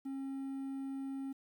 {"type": "tone with quantisation", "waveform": "triangle", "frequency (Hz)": 270.5, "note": "C#4", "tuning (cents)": -42, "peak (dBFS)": -36, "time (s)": [0.05, 1.33], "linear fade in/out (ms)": 10, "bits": 11, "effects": []}